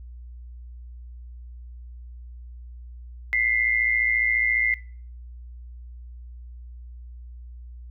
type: tone pair together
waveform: sine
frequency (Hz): 1997.5 / 2112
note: B6 / C7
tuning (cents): +19 / +16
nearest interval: minor second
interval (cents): 97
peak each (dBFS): -23 / -22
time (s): 3.33-4.74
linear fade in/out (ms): 0
effects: noise-tail reverb RT60 0.5 s tail -21 dB re dry + added 60 Hz sine -38 dBFS peak until 7.9 s